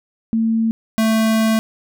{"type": "tone pair in turn", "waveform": ["sine", "square"], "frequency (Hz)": [225.2, 221.5], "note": ["A3", "A3"], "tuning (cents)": [40, 12], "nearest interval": "unison", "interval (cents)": 28, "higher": "first", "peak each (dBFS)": -14, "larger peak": "neither", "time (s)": [[0.33, 0.71], [0.98, 1.59]], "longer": "second", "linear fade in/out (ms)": 0, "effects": []}